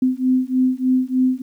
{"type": "beating tone pair", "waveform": "sine", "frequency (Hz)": [255.1, 258.4], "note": ["C4", "C4"], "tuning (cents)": [-44, -21], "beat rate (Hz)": 3.3, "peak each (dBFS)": -18, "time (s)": [0.02, 1.42], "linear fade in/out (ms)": 5, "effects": ["9-bit"]}